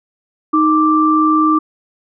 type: tone pair together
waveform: sine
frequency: 311.2 / 1175 Hz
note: D#4 / D6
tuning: 0 / +1 cents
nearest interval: octave + major seventh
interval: 2301 cents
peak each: -12 dBFS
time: 0.53-1.59 s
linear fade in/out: 10 ms
effects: none